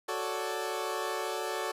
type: chord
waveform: 20% pulse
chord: D major seventh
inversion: first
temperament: equal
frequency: 370 / 440 / 554.4 / 587.3 Hz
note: F#4 / A4 / C#5 / D5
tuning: 0 / 0 / 0 / 0 cents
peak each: -32 / -31 / -35 / -34 dBFS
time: 0.08-1.72 s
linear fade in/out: 10 ms
effects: resampled to 32000 Hz + 10-bit